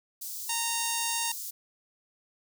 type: high-pass noise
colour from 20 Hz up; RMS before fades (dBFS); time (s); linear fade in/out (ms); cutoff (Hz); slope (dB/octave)
white; -38; 0.21-1.51; 10; 4800; 24
type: harmonic tone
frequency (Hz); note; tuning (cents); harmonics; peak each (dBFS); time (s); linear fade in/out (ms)
925; A#5; -14; 1 / 2 / 3 / 4 / 5 / 6 / 7 / 8 / 9 / 10; -35 / -41 / -37 / -38 / -40 / -39 / -37 / -41 / -41 / -35; 0.49-1.32; 5
effects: none